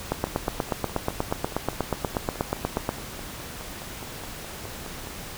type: two click trains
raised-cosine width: 1 ms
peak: -23 / -9 dBFS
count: 24 / 24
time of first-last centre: 0.27-5.072 / 0.12-2.891 s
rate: 4.79 / 8.3 Hz
effects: pink hiss -38 dBFS RMS until 5.37 s